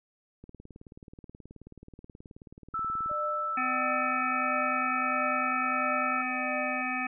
click train, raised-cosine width 3 ms, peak -34 dBFS, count 51, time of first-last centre 0.44-3.114 s, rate 18.7 Hz
sine tone, 1318.5 Hz, E6, in tune, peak -29 dBFS, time 2.74-6.22 s, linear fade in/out 5 ms
sine tone with tremolo, 600 Hz, D5, 37 cents sharp, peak -32 dBFS, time 3.09-6.82 s, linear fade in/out 10 ms, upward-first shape triangle, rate 1.5 Hz, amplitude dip 100%
harmonic tone, 253.7 Hz, B3, 47 cents sharp, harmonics 1 / 3 / 5 / 7 / 9 / 10, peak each -36 / -36 / -36 / -36 / -36 / -36 dBFS, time 3.57-7.07 s, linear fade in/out 5 ms
effects none

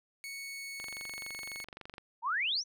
sawtooth tone with pitch glide, 2217 to 2202 Hz, C#7 to C#7, 0 to -12 cents, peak -37 dBFS, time 0.24-1.64 s, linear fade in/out 0 ms, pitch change -12 cents, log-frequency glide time 0.36-1.31 s
click train, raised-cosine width 0.3 ms, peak -29 dBFS, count 29, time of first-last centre 0.8-1.981 s, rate 23.7 Hz
sine exponential sweep, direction up, 863 to 6272 Hz, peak -29 dBFS, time 2.22-2.64 s, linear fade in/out 50 ms
effects none

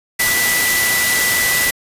sine tone in noise, 1975.5 Hz, B6, in tune, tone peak -16 dBFS, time 0.19-1.71 s, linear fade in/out 10 ms, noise white, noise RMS -17 dBFS, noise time 0.19-1.71 s, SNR -2 dB, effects resampled to 32000 Hz

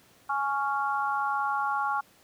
harmonic tone, 278.1 Hz, C#4, 6 cents sharp, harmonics 3 / 4 / 5, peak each -29 / -30 / -31 dBFS, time 0.29-2.01 s, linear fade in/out 10 ms, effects pink hiss -59 dBFS RMS until 2.23 s + high-pass 100 Hz 12 dB/octave

